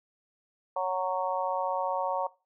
harmonic tone, 185 Hz, F#3, in tune, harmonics 3 / 4 / 5 / 6, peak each -32 / -33 / -32 / -35 dBFS, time 0.76-2.27 s, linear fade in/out 5 ms, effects noise-tail reverb RT60 0.3 s tail -20 dB re dry

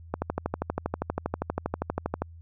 click train, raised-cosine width 1 ms, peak -13 dBFS, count 27, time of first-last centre 0.14-2.22 s, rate 12.5 Hz, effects added 83 Hz sine -44 dBFS peak until 2.41 s

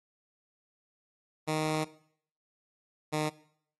10% pulse tone pair in turn, 155.56 / 153.15 Hz, D#3 / D#3, 0 / -27 cents, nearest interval unison, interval 27 cents, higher first, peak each -20 dBFS, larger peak neither, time 1.47-1.85 / 3.12-3.3 s, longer first, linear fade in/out 20 ms, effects noise-tail reverb RT60 0.6 s tail -19 dB re dry + AAC 32 kbps

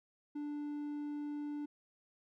triangle tone, 293.7 Hz, D4, in tune, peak -36 dBFS, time 0.35-1.66 s, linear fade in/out 10 ms, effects none

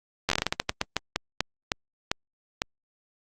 slowing click train, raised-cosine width 0.2 ms, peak -6 dBFS, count 18, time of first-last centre 0.29-2.619 s, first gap 11 ms, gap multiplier 1.27, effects Opus 48 kbps

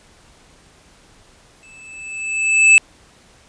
square tone with exponential growth, 2624 Hz, E7, 9 cents flat, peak -5 dBFS, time 1.63-2.78 s, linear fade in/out 0 ms, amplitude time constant 250 ms, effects pink hiss -50 dBFS RMS until 3.48 s + resampled to 22050 Hz

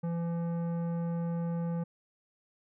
sine tone with tanh clipping, 169.2 Hz, E3, 45 cents sharp, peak -32 dBFS, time 0.03-1.84 s, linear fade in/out 10 ms, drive 13 dB, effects none

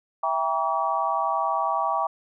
sine chord, E diminished seventh, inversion none, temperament just, 659.3 / 791.1 / 949.3 / 1139.2 Hz, E5 / G5 / Bb5 / Db6, 0 / +16 / +31 / +47 cents, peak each -29 / -27 / -28 / -26 dBFS, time 0.23-2.07 s, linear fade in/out 5 ms, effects none

